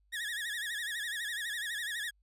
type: tone with vibrato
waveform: 30% pulse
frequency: 1777 Hz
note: A6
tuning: 17 cents sharp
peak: -32 dBFS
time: 0.12-2.11 s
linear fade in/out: 20 ms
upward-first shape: sine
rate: 12 Hz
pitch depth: 130 cents each way
effects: added 50 Hz sine -67 dBFS peak until 2.22 s + resampled to 32000 Hz